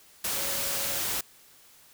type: tone in noise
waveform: sine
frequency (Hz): 556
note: C#5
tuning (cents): +5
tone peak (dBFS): -41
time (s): 0.36-0.99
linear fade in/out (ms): 5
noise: white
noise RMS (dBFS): -30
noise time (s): 0.24-1.21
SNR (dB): -14
effects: white hiss -56 dBFS RMS until 1.93 s